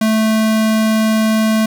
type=tone; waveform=square; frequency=219.2 Hz; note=A3; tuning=6 cents flat; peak=-12 dBFS; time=0.01-1.66 s; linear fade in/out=5 ms; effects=none